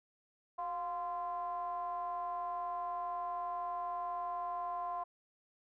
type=ring-modulated tone; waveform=triangle; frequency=166.2 Hz; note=E3; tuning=15 cents sharp; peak=-31 dBFS; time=0.58-5.04 s; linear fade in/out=10 ms; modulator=872 Hz; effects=none